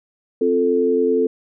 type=chord; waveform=sine; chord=F major; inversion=second; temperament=equal; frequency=261.6 / 349.2 / 440 Hz; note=C4 / F4 / A4; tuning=0 / 0 / 0 cents; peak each=-21 / -22 / -16 dBFS; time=0.41-1.27 s; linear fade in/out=5 ms; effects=none